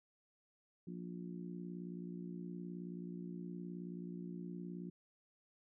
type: harmonic tone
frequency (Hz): 59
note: A#1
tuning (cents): +22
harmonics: 3 / 4 / 5 / 6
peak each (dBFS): -45 / -52 / -52 / -53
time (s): 0.87-4.9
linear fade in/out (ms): 5
effects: none